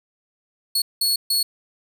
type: tone bursts at uneven times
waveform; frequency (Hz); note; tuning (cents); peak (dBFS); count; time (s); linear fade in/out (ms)
sawtooth; 4369; C#8; -26; -15; 3; 0.75-0.82 / 1.01-1.16 / 1.3-1.43; 5
effects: none